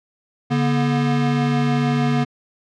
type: tone pair together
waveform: square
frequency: 143.54 / 241.4 Hz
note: D3 / B3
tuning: -39 / -39 cents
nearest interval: major sixth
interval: 900 cents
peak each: -20 dBFS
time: 0.5-2.25 s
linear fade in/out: 20 ms
effects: low-pass 4000 Hz 12 dB/octave